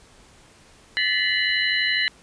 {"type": "tone cluster", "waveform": "sine", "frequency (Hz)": [1745, 1944, 2036, 2952, 4040], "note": ["A6", "B6", "C7", "F#7", "B7"], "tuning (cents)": [-15, -28, -48, -5, 39], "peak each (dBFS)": -26, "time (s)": [0.97, 2.08], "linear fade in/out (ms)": 0, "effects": ["pink hiss -52 dBFS RMS until 2.22 s", "resampled to 22050 Hz"]}